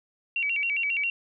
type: tone with vibrato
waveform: sine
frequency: 2505 Hz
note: D#7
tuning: 11 cents sharp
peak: -24 dBFS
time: 0.36-1.1 s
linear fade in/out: 2 ms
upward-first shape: square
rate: 7.4 Hz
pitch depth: 160 cents each way
effects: none